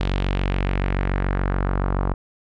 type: tone with low-pass filter sweep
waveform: sawtooth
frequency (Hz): 47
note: F#1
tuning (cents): +28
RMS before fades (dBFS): -22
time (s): 0-2.14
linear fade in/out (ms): 10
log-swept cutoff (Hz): 3600 to 1100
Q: 1.9
effects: none

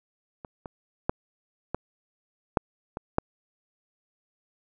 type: clicks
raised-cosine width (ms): 1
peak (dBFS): -25 / -23 / -9 / -14 / -6 / -19 / -7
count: 7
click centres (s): 0.448 / 0.658 / 1.095 / 1.746 / 2.572 / 2.971 / 3.184
effects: none

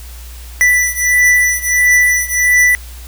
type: beating tone pair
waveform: square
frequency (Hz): 1975.5 / 1977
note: B6 / B6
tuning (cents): 0 / +1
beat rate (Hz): 1.5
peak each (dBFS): -12 / -14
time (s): 0.61-2.75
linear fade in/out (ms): 0
effects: added 60 Hz sine -29 dBFS peak until 3.07 s + white hiss -38 dBFS RMS until 3.07 s

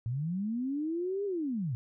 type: linear two-way sweep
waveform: sine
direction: up then down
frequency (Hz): 110 to 411.5 to 110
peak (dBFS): -30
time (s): 0.06-1.75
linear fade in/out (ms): 0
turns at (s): 1.25
effects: none

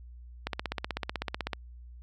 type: click train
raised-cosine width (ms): 0.3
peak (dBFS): -15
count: 18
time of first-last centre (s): 0.47-1.532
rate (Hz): 16
effects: added 60 Hz sine -45 dBFS peak until 2.02 s

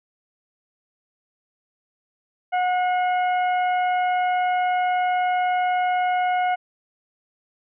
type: harmonic tone with a mistuned harmonic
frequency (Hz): 728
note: F#5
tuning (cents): -28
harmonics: 1 / 2 / 3 / 4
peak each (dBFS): -19 / -30 / -32 / -40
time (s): 2.52-6.56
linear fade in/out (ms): 20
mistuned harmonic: 3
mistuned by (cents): -19
effects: none

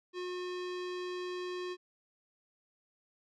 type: tone with low-pass filter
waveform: square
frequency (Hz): 361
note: F#4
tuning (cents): -43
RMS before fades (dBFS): -39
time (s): 0.13-1.77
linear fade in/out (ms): 50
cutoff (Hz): 4300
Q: 1.4
effects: none

